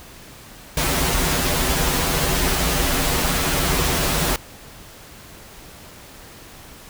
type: noise with comb filter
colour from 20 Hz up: pink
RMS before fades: -20 dBFS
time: 0.77-4.36 s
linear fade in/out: 2 ms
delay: 9.4 ms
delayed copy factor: -0.95
effects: pink hiss -42 dBFS RMS until 6.89 s